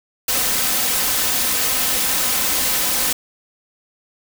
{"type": "noise with comb filter", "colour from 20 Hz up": "white", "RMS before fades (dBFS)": -19, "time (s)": [0.28, 3.13], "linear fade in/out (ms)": 5, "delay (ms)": 3.9, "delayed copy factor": 0.5, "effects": []}